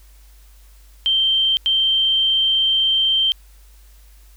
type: tone bursts at uneven times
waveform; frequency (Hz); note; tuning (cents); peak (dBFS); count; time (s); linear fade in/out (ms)
sine; 3136; G7; 0; -14; 2; 1.06-1.57 / 1.66-3.32; 0
effects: added 50 Hz sine -44 dBFS peak until 4.36 s + white hiss -55 dBFS RMS until 4.36 s